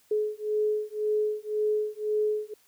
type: beating tone pair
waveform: sine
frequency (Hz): 424.1 / 426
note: G#4 / G#4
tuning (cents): +36 / +44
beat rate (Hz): 1.9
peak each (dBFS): -28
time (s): 0.11-2.54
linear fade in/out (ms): 5
effects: white hiss -63 dBFS RMS until 2.67 s